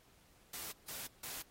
white noise bursts, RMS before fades -45 dBFS, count 3, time 0.53-1.42 s, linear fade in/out 5 ms, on 190 ms, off 160 ms, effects pink hiss -67 dBFS RMS until 1.5 s + AAC 48 kbps

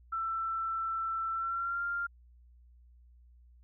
sine tone with pitch glide, 1335 to 1394.9 Hz, E6 to F6, +22 to -2 cents, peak -31 dBFS, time 0.12-2.07 s, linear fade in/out 10 ms, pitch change +76 cents, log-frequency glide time 1.32-1.84 s, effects added 60 Hz sine -56 dBFS peak until 3.63 s

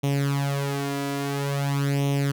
sawtooth tone with flanger, 140.3 Hz, C#3, 21 cents sharp, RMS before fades -25 dBFS, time 0.03-2.32 s, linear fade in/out 10 ms, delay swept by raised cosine 0.32 to 3.02 ms, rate 0.49 Hz, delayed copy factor +0.75, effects none

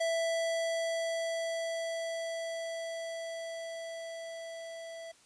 square tone with level ramp, 661 Hz, E5, 5 cents sharp, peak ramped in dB -29 to -43 dBFS, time 0-5.12 s, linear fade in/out 10 ms, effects white hiss -62 dBFS RMS until 5.25 s + resampled to 22050 Hz

